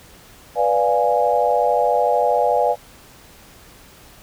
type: chord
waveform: sine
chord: B diminished seventh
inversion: none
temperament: equal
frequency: 493.9 / 587.3 / 698.5 / 830.6 Hz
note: B4 / D5 / F5 / Ab5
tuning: 0 / 0 / 0 / 0 cents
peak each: -20 dBFS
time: 0.55-2.76 s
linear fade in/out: 50 ms
effects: pink hiss -46 dBFS RMS until 4.22 s